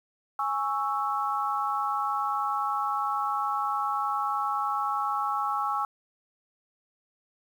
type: chord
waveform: sine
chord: C# minor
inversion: second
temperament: equal with one note detuned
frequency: 828.2 / 1108.7 / 1318.5 Hz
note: G#5 / C#6 / E6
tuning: -5 / 0 / 0 cents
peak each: -30 dBFS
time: 0.39-5.85 s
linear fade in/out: 2 ms
effects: 9-bit